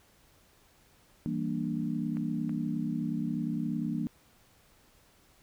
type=chord; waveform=sine; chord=E half-diminished seventh; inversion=none; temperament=equal; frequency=164.81 / 196 / 233.1 / 293.7 Hz; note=E3 / G3 / Bb3 / D4; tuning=0 / 0 / 0 / 0 cents; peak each=-35 / -37 / -33 / -36 dBFS; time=1.26-4.07 s; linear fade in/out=0 ms
type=clicks; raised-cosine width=0.5 ms; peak=-33 dBFS; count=2; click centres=2.17 / 2.494 s
effects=pink hiss -63 dBFS RMS until 5.42 s